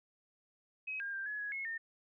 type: tone with pitch steps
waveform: sine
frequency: 2543 / 1611 / 1582 / 1695 / 1671 / 2174 / 1821 Hz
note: D#7 / G6 / G6 / G#6 / G#6 / C#7 / A#6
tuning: +37 / +47 / +15 / +35 / +10 / -34 / -41 cents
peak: -37 dBFS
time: 0.87-1.78 s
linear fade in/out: 10 ms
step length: 130 ms
effects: none